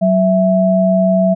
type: tone pair together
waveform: sine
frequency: 187.32 / 659.3 Hz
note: F#3 / E5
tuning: +22 / 0 cents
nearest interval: octave + minor seventh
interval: 2178 cents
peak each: -12 dBFS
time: 0.01-1.35 s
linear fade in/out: 20 ms
effects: none